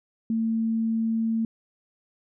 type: tone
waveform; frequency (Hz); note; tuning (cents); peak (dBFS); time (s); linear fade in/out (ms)
sine; 225.1; A3; +40; -22; 0.3-1.45; 2
effects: none